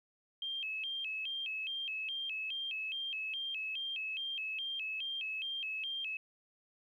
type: tone with vibrato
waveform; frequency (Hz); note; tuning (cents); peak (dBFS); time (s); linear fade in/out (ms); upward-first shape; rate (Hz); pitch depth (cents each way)
sine; 2871; F7; +47; -36; 0.42-6.17; 2; square; 2.4; 180
effects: 12-bit